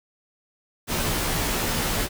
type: noise with comb filter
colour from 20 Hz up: pink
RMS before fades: -25 dBFS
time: 0.87-2.09 s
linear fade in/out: 50 ms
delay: 15 ms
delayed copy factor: -0.95
effects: none